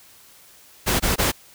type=noise bursts; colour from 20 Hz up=pink; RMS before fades=-20 dBFS; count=3; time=0.86-1.32 s; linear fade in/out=20 ms; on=140 ms; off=20 ms; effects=white hiss -50 dBFS RMS until 1.54 s